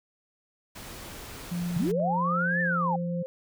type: noise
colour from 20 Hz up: pink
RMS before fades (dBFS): -42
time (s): 0.75-1.92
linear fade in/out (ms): 10
type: tone with pitch glide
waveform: sine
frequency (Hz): 174.61 to 171.71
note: F3 to F3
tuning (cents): 0 to -29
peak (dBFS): -28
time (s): 1.51-3.23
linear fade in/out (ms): 10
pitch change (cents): -29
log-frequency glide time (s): 2.52-3.04
type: linear two-way sweep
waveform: sine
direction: up then down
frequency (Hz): 121 to 1800 to 765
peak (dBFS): -25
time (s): 1.76-2.96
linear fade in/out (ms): 5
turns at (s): 2.61
type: tone with tremolo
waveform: sine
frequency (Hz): 524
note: C5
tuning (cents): +2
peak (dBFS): -32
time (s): 2-3.26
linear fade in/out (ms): 0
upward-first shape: triangle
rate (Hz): 3.5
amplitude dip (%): 40
effects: none